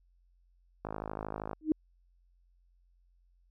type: click train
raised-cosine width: 1 ms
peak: -23 dBFS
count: 37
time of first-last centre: 0.85-1.532 s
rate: 52.8 Hz
type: tone with exponential growth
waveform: sine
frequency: 311.1 Hz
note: D#4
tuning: in tune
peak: -19 dBFS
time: 1.61-1.72 s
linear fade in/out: 2 ms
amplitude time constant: 23 ms
effects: added 44 Hz sine -64 dBFS peak until 3.5 s